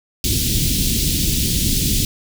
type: band-stop noise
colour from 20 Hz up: pink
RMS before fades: -18 dBFS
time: 0.24-2.05 s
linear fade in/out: 2 ms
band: 300 to 3200 Hz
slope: 24 dB/octave
effects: none